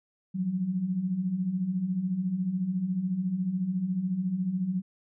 sine beating tone pair, 173 / 187 Hz, F3 / F#3, -16 / +19 cents, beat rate 14 Hz, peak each -34 / -27 dBFS, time 0.34-4.82 s, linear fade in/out 20 ms, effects none

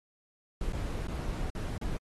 brown noise with dropouts, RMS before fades -34 dBFS, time 0.61-1.97 s, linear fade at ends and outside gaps 2 ms, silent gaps 0.724-0.731 / 1.07-1.082 / 1.502-1.55 / 1.78-1.813 s, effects AAC 32 kbps

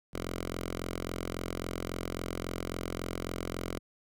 5% pulse tone with notch filter, 43.65 Hz, F1, in tune, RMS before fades -37 dBFS, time 0.13-3.79 s, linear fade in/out 10 ms, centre 160 Hz, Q 2, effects none

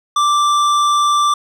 sine tone with hard clipping, 1174.7 Hz, D6, in tune, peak -13 dBFS, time 0.16-1.34 s, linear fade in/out 5 ms, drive 12 dB, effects none

